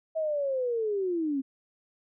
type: linear sweep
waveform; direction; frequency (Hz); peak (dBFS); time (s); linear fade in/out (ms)
sine; down; 648 to 261.6; -26; 0.15-1.42; 20
effects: none